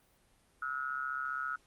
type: ring-modulated tone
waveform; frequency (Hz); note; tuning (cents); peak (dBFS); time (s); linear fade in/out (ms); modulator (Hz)
triangle; 67.5; C#2; -45; -29; 0.62-1.56; 5; 1370
effects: pink hiss -68 dBFS RMS until 1.66 s + Opus 32 kbps